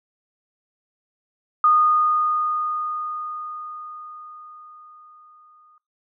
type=tone with exponential decay; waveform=sine; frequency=1230 Hz; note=D#6; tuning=20 cents flat; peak=-12 dBFS; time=1.64-5.78 s; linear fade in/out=2 ms; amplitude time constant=900 ms; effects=noise-tail reverb RT60 0.2 s tail -20 dB re dry